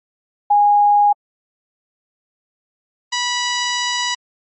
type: tone pair in turn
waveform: sine / 10% pulse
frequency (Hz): 823 / 978.7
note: G#5 / B5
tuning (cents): -16 / -16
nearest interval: minor third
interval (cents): 300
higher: second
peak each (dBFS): -9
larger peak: neither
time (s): 0.5-1.13 / 3.12-4.15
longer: second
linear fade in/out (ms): 10
effects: MP3 32 kbps